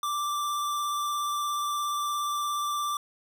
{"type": "tone with vibrato", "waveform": "square", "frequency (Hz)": 1174.7, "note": "D6", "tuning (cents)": 0, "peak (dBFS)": -28, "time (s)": [0.03, 2.97], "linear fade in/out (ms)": 2, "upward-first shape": "square", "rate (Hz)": 17, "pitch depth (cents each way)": 10, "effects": []}